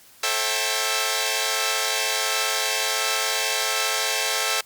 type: chord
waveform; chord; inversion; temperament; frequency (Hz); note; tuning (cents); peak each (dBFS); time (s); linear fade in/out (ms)
5% pulse; A minor seventh; none; equal with one note detuned; 440 / 536.4 / 659.3 / 784; A4 / C5 / E5 / G5; 0 / +43 / 0 / 0; -16; 0.23-4.61; 5
effects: white hiss -51 dBFS RMS until 4.65 s + Opus 48 kbps